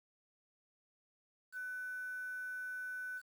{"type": "tone with quantisation", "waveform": "sine", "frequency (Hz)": 1500, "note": "F#6", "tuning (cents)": 23, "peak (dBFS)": -40, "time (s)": [1.52, 3.22], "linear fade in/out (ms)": 50, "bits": 10, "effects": []}